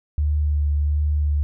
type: tone with vibrato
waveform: sine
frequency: 73.9 Hz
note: D2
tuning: 11 cents sharp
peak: -17 dBFS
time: 0.18-1.43 s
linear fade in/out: 0 ms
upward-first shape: sine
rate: 1.4 Hz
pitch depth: 18 cents each way
effects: none